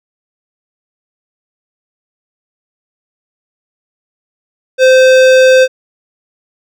sine tone with hard clipping, 518 Hz, C5, 17 cents flat, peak -5 dBFS, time 4.78-5.68 s, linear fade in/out 50 ms, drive 17 dB, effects none

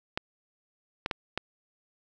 clicks, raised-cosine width 0.3 ms, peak -13 dBFS, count 4, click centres 0.175 / 1.061 / 1.112 / 1.376 s, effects none

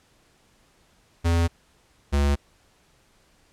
square tone pair in turn, 84.4 / 71.04 Hz, E2 / C#2, +41 / +43 cents, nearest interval minor third, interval 298 cents, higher first, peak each -19 dBFS, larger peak neither, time 1.24-1.48 / 2.12-2.36 s, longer neither, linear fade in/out 20 ms, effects pink hiss -61 dBFS RMS until 3.52 s + low-pass 10000 Hz 12 dB/octave

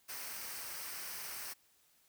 white noise with comb filter, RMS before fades -44 dBFS, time 0.08-1.54 s, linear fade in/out 20 ms, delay 0.28 ms, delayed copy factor -0.5, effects white hiss -70 dBFS RMS until 2.08 s

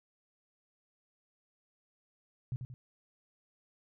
sine tone with echo, 125.6 Hz, B2, 30 cents sharp, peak -32 dBFS, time 2.52-2.56 s, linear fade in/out 0 ms, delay 90 ms, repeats 2, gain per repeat -6 dB, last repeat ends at 2.74 s, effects none

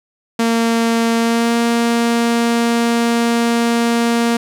sawtooth tone with pitch glide, 229.9 to 233.9 Hz, A#3 to A#3, -24 to +6 cents, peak -9 dBFS, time 0.39-4.37 s, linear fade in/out 5 ms, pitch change +30 cents, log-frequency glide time 1.17-1.56 s, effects low-pass 11000 Hz 12 dB/octave + 8-bit

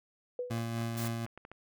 sine tone with exponential decay, 493.9 Hz, B4, in tune, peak -30 dBFS, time 0.39-0.7 s, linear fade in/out 2 ms, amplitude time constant 67 ms
25% pulse tone with tremolo, 115.4 Hz, A#2, 17 cents flat, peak -28 dBFS, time 0.5-1.26 s, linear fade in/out 10 ms, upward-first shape sine, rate 4 Hz, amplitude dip 30%
clicks, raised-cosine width 0.5 ms, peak -32 dBFS, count 9, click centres 0.581 / 0.783 / 0.817 / 0.953 / 1.048 / 1.264 / 1.376 / 1.451 / 1.516 s
white noise, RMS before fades -42 dBFS, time 0.97-1.08 s, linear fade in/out 5 ms
effects none

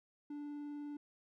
triangle tone with vibrato, 292.1 Hz, D4, 9 cents flat, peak -40 dBFS, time 0.3-0.97 s, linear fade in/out 5 ms, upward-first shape triangle, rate 20 Hz, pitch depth 15 cents each way, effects none

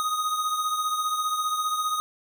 square beating tone pair, 1244.5 / 1259.5 Hz, D#6 / D#6, 0 / +21 cents, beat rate 15 Hz, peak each -26 / -33 dBFS, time 0-2 s, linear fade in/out 0 ms, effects none

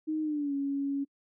sine tone with pitch glide, 311.1 to 278.8 Hz, D#4 to C#4, 0 to +10 cents, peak -28 dBFS, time 0.07-1.05 s, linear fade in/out 20 ms, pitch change -190 cents, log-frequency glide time 0.22-0.54 s, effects noise-tail reverb RT60 0.1 s tail -25 dB re dry

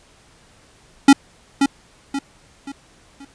square tone with echo, 277.2 Hz, C#4, in tune, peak -5 dBFS, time 1.08-1.13 s, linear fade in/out 5 ms, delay 530 ms, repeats 4, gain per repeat -8 dB, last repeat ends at 3.25 s, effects pink hiss -52 dBFS RMS until 3.34 s + resampled to 22050 Hz

